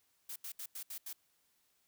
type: noise bursts at uneven times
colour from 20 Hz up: blue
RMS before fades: -44 dBFS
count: 6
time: 0.29-0.36 / 0.44-0.52 / 0.59-0.66 / 0.75-0.83 / 0.9-0.98 / 1.06-1.13 s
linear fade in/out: 5 ms
effects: white hiss -75 dBFS RMS until 1.87 s